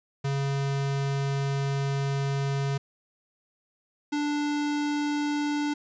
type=tone pair in turn; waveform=square; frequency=138.59 / 293.7 Hz; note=C#3 / D4; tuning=0 / 0 cents; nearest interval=octave + minor second; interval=1300 cents; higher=second; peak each=-26 dBFS; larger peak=neither; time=0.24-2.78 / 4.12-5.74 s; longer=first; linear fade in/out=10 ms; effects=resampled to 16000 Hz + 10-bit